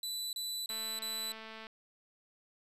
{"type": "tone bursts", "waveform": "sawtooth", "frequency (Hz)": 3978, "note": "B7", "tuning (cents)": 12, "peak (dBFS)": -33, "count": 4, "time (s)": [0.03, 1.32], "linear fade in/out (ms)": 2, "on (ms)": 300, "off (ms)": 30}
{"type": "click train", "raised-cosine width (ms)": 0.3, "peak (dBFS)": -32, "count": 215, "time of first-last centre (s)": [0.7, 1.668], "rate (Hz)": 221}
{"effects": ["resampled to 32000 Hz", "11-bit"]}